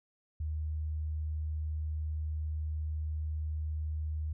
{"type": "tone", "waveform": "sine", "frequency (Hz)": 77.2, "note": "D#2", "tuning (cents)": -13, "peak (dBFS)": -32, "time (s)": [0.4, 4.33], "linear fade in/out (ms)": 5, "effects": []}